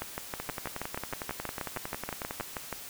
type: two click trains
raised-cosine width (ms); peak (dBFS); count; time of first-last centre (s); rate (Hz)
0.5; -18 / -19; 18 / 23; 0.02-2.727 / 0.4-2.4; 6.28 / 11
effects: white hiss -44 dBFS RMS until 2.89 s